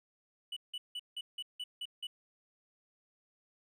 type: tone bursts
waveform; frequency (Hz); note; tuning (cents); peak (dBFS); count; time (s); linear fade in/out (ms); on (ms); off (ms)
triangle; 2960; F#7; 0; -36; 8; 0.52-2.07; 5; 45; 170
effects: none